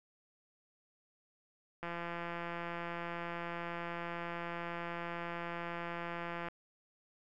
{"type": "click train", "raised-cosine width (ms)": 0.5, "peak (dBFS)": -26, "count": 797, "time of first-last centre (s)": [1.83, 6.485], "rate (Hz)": 171, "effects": []}